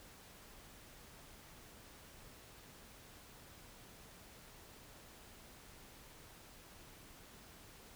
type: silence
effects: pink hiss -58 dBFS RMS until 7.95 s